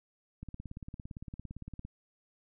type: click train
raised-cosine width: 5 ms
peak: -30 dBFS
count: 26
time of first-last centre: 0.43-1.85 s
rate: 17.6 Hz
effects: none